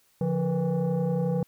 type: tone with frequency modulation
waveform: sine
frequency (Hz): 174.61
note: F3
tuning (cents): 0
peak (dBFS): -22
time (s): 0.21-1.43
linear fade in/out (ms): 2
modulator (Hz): 318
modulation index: 1.1
effects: tanh soft clip ceiling -19 dBFS + white hiss -65 dBFS RMS until 1.47 s